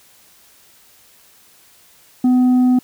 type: tone with tanh clipping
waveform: sine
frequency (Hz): 251.5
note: B3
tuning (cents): +32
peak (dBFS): -11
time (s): 2.24-2.79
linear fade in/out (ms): 5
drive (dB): 4
effects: white hiss -50 dBFS RMS until 2.83 s